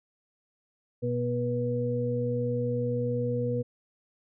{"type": "harmonic tone", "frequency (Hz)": 121.5, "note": "B2", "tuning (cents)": -28, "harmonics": [1, 2, 4], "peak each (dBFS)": [-30, -33, -29], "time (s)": [1.02, 3.63], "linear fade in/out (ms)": 20, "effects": []}